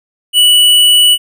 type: tone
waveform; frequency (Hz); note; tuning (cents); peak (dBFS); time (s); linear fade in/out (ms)
square; 2952; F#7; -5; -5; 0.33-1.18; 50
effects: none